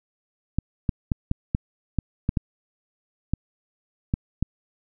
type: clicks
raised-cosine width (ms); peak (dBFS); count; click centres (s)
5; -9; 11; 0.586 / 0.892 / 1.118 / 1.314 / 1.549 / 1.987 / 2.291 / 2.372 / 3.336 / 4.139 / 4.426
effects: none